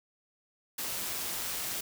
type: noise with amplitude modulation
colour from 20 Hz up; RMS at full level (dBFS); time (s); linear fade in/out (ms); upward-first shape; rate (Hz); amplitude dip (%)
white; -34; 0.78-1.81; 5; sine; 172; 30
effects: none